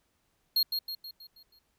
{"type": "tone with echo", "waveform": "square", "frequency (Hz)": 4256, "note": "C8", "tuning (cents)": 29, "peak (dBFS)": -23, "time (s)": [0.56, 0.63], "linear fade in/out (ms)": 5, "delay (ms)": 160, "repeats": 6, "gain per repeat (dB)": -6, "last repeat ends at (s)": 1.59, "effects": ["pink hiss -74 dBFS RMS until 1.78 s"]}